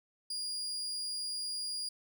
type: tone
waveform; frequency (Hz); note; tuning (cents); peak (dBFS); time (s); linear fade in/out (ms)
35% pulse; 4846; D#8; -47; -34; 0.3-1.89; 5
effects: none